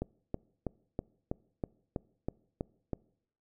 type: click train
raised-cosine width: 2 ms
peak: -20 dBFS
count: 10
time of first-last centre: 0.02-2.933 s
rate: 3.09 Hz
effects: noise-tail reverb RT60 0.7 s tail -24 dB re dry